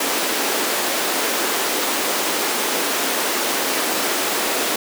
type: high-pass noise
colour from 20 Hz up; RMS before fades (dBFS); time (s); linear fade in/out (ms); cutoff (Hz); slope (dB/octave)
pink; -21; 0-4.76; 5; 280; 24
effects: none